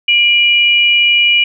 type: tone pair together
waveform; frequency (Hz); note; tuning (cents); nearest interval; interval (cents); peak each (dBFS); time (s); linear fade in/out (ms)
sine; 2385 / 2917; D7 / F#7; +26 / -25; minor third; 349; -10; 0.08-1.44; 5
effects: none